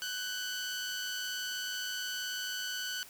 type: tone pair together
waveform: 15% pulse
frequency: 1491.3 / 1590 Hz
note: F#6 / G6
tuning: +13 / +24 cents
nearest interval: minor second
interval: 111 cents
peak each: -29 / -38 dBFS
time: 0.02-3.03 s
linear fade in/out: 0 ms
effects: white hiss -53 dBFS RMS until 3.09 s